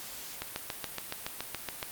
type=click train; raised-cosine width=0.2 ms; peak=-16 dBFS; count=11; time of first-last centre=0.42-1.828 s; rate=7.1 Hz; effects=white hiss -43 dBFS RMS until 1.91 s + Opus 48 kbps